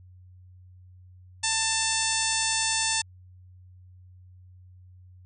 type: harmonic tone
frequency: 890 Hz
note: A5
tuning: 20 cents sharp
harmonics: 1 / 2 / 3 / 4 / 5 / 6 / 7 / 8 / 9 / 10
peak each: -33 / -33 / -33 / -33 / -33 / -33 / -33 / -33 / -33 / -33 dBFS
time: 1.43-3.02 s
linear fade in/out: 10 ms
effects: added 91 Hz sine -48 dBFS peak until 5.25 s